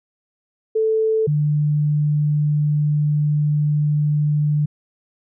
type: tone pair in turn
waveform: sine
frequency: 440 / 148.88 Hz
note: A4 / D3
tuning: 0 / +24 cents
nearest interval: octave + perfect fifth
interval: 1876 cents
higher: first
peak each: -15 dBFS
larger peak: neither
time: 0.75-1.27 / 1.27-4.66 s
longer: second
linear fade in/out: 10 ms
effects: none